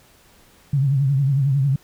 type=tone with vibrato; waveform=sine; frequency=137.5 Hz; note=C#3; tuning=14 cents flat; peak=-15 dBFS; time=0.73-1.76 s; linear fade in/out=5 ms; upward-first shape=triangle; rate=11 Hz; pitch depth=110 cents each way; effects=pink hiss -53 dBFS RMS until 1.83 s